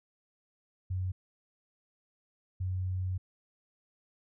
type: tone bursts at uneven times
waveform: sine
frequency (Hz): 92.5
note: F#2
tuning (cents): 0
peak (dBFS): -30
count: 2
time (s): 0.9-1.12 / 2.6-3.18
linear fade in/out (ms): 10
effects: none